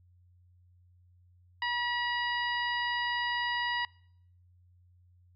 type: harmonic tone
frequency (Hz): 964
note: B5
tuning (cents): -42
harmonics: 1 / 2 / 3 / 4 / 5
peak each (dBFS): -33 / -32 / -38 / -44 / -43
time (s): 1.62-3.85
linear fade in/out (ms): 2
effects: noise-tail reverb RT60 0.7 s tail -25 dB re dry + added 89 Hz sine -59 dBFS peak until 5.35 s